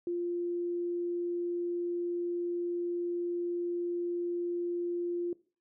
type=tone; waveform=sine; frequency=348.3 Hz; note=F4; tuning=5 cents flat; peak=-30 dBFS; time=0.07-5.33 s; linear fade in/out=2 ms; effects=noise-tail reverb RT60 0.4 s tail -21 dB re dry